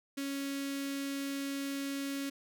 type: tone with notch filter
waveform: sawtooth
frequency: 277.1 Hz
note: C#4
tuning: 1 cent flat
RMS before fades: -37 dBFS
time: 0.17-2.3 s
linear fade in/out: 10 ms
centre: 800 Hz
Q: 0.54
effects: none